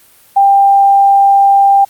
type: tone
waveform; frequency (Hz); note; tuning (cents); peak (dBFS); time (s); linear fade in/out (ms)
sine; 793; G5; +20; -4; 0.36-1.85; 10
effects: white hiss -45 dBFS RMS until 1.89 s + Opus 32 kbps